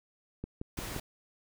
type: click train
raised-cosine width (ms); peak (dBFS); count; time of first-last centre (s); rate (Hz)
3; -24; 4; 0.44-0.964; 5.73
type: noise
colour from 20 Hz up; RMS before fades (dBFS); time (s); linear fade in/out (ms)
pink; -40; 0.77-1; 5
effects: none